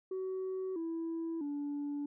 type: tone with pitch steps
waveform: sine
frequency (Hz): 376.4 / 329.6 / 288.6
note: F#4 / E4 / D4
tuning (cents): +30 / 0 / -30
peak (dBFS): -33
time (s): 0.11-2.06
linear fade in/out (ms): 5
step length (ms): 650
effects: tanh soft clip ceiling -33 dBFS